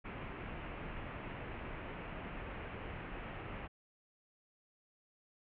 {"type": "low-pass noise", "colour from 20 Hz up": "pink", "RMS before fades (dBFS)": -45, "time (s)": [0.04, 3.68], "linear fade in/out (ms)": 20, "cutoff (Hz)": 2800, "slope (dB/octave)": 48, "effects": []}